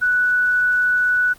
sine tone, 1480 Hz, F#6, in tune, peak -14 dBFS, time 0.01-1.34 s, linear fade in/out 20 ms, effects pink hiss -46 dBFS RMS until 1.38 s + Opus 24 kbps

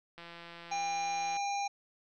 click train, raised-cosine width 0.3 ms, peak -32 dBFS, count 203, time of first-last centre 0.18-1.368 s, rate 170 Hz
harmonic tone, 803 Hz, G5, 41 cents sharp, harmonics 1 / 3 / 5 / 7 / 8, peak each -32 / -41 / -46 / -47 / -46 dBFS, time 0.71-1.68 s, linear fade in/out 10 ms
effects none

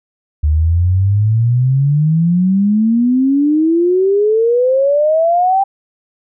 sine exponential sweep, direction up, 73.4 to 794 Hz, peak -9 dBFS, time 0.43-5.64 s, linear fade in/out 10 ms, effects none

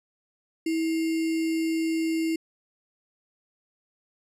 sine tone with sample-and-hold, 324.2 Hz, E4, 29 cents flat, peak -23 dBFS, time 0.66-2.36 s, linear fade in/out 5 ms, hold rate 2450 Hz, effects low-pass 11000 Hz 12 dB/octave

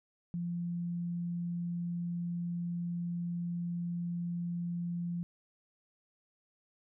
sine tone, 172.9 Hz, F3, 17 cents flat, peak -33 dBFS, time 0.34-5.23 s, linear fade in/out 0 ms, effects none

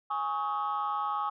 sine chord, Ab suspended fourth, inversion none, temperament equal with one note detuned, 830.6 / 1108.7 / 1268.5 Hz, Ab5 / Db6 / Eb6, 0 / 0 / +33 cents, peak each -32 dBFS, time 0.1-1.3 s, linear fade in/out 10 ms, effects tanh soft clip ceiling -23 dBFS

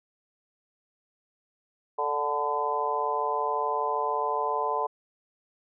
harmonic tone with a mistuned harmonic, 146.83 Hz, D3, in tune, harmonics 3 / 4 / 5 / 6 / 7, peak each -32 / -34 / -33 / -31 / -29 dBFS, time 1.98-4.87 s, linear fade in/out 10 ms, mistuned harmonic 7, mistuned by -25 cents, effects none

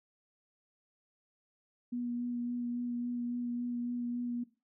sine tone with vibrato, 241.7 Hz, B3, 37 cents flat, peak -33 dBFS, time 1.92-4.44 s, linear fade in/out 10 ms, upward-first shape sine, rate 3.6 Hz, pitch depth 13 cents each way, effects noise-tail reverb RT60 0.3 s tail -17 dB re dry

